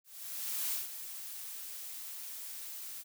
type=noise with ADSR envelope; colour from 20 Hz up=blue; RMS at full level=-34 dBFS; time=0.04-3.04 s; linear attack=670 ms; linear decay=160 ms; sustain=-10 dB; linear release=39 ms; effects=none